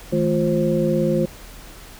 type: tone cluster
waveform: sine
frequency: 159.4 / 216.2 / 351.6 / 529 Hz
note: D#3 / A3 / F4 / C5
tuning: +42 / -30 / +12 / +19 cents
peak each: -22 dBFS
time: 0.12-1.26 s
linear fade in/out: 10 ms
effects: added 40 Hz sine -42 dBFS peak until 1.99 s + pink hiss -42 dBFS RMS until 1.99 s